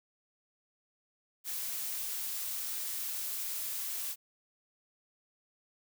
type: noise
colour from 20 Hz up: blue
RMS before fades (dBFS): -37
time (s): 1.44-4.16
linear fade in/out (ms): 50
effects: none